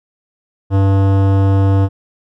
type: tone with hard clipping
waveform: sine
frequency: 97.5 Hz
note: G2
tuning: 9 cents flat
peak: -11 dBFS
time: 0.7-1.89 s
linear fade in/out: 50 ms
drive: 17 dB
effects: none